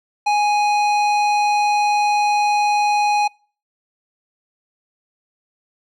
square tone, 830.6 Hz, G#5, in tune, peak -15 dBFS, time 0.26-3.28 s, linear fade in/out 10 ms, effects noise-tail reverb RT60 0.4 s tail -25 dB re dry + low-pass 5000 Hz 12 dB/octave

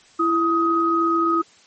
sine tone pair together, 333.1 / 1257.6 Hz, E4 / D#6, +18 / +18 cents, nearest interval octave + major seventh, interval 2300 cents, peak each -20 / -18 dBFS, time 0.19-1.42 s, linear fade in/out 10 ms, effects white hiss -52 dBFS RMS until 1.66 s + MP3 32 kbps

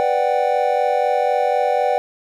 triangle chord, G major seventh, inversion first, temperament equal, 493.9 / 587.3 / 740 / 784 Hz, B4 / D5 / F#5 / G5, 0 / 0 / 0 / 0 cents, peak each -19 dBFS, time 0-1.98 s, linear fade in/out 0 ms, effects none

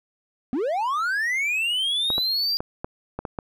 triangle linear sweep, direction up, 227.7 to 4809 Hz, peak -20 dBFS, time 0.53-2.57 s, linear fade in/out 0 ms
clicks, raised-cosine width 1 ms, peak -15 dBFS, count 7, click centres 2.103 / 2.181 / 2.605 / 2.845 / 3.19 / 3.252 / 3.388 s
effects none

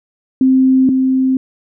sine tone pair in turn, 261.6 / 261.6 Hz, C4 / C4, 0 / 0 cents, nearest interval unison, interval 0 cents, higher neither, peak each -7 / -10 dBFS, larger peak first, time 0.41-0.89 / 0.89-1.37 s, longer neither, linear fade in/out 2 ms, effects none

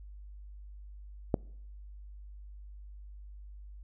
click, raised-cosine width 2 ms, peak -12 dBFS, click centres 1.342 s, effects noise-tail reverb RT60 0.7 s tail -26 dB re dry + added 50 Hz sine -45 dBFS peak until 3.83 s

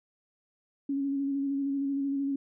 sine tone with vibrato, 277.2 Hz, C#4, in tune, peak -27 dBFS, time 0.89-2.36 s, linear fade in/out 5 ms, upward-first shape square, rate 13 Hz, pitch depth 20 cents each way, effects none

